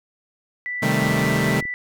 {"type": "tone", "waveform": "sine", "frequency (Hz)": 1975.5, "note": "B6", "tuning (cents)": 0, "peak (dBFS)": -25, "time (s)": [0.66, 1.74], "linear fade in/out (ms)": 0}
{"type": "chord", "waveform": "sawtooth", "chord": "A half-diminished seventh", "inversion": "first", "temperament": "equal", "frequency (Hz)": [130.81, 155.56, 196, 220], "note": ["C3", "Eb3", "G3", "A3"], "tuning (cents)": [0, 0, 0, 0], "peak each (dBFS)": -20, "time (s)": [0.82, 1.61], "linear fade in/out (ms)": 10}
{"type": "click train", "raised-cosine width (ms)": 3, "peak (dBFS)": -25, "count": 24, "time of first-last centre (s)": [1.03, 1.653], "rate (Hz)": 36.9}
{"effects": []}